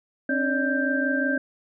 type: tone cluster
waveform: sine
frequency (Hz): 268 / 293.7 / 568 / 613 / 1573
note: C4 / D4 / C#5 / D#5 / G6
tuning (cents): +42 / 0 / +42 / -26 / +6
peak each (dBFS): -25 / -33 / -30 / -33 / -25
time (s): 0.29-1.38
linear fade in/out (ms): 5
effects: none